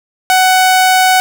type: tone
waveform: sawtooth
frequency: 746 Hz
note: F#5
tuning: 14 cents sharp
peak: -3 dBFS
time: 0.3-1.2 s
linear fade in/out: 0 ms
effects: none